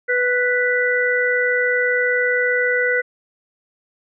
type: harmonic tone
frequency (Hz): 493.9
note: B4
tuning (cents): 0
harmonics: 1 / 3 / 4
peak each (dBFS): -20 / -20 / -20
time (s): 0.08-3.02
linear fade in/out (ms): 20
effects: none